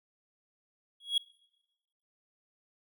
triangle tone with exponential growth, 3322 Hz, G#7, in tune, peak -20 dBFS, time 1-1.18 s, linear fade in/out 5 ms, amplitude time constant 39 ms, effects noise-tail reverb RT60 1.0 s tail -22 dB re dry

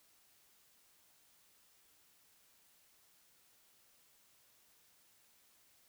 silence, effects white hiss -69 dBFS RMS until 5.88 s

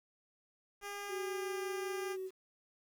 10% pulse tone with pitch glide, 404.6 to 401.6 Hz, G#4 to G4, -45 to +42 cents, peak -33 dBFS, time 0.81-2.17 s, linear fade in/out 50 ms, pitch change -13 cents, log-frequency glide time 1.17-1.6 s
sine tone, 376.7 Hz, F#4, 31 cents sharp, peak -38 dBFS, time 1.08-2.31 s, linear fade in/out 50 ms
effects 10-bit

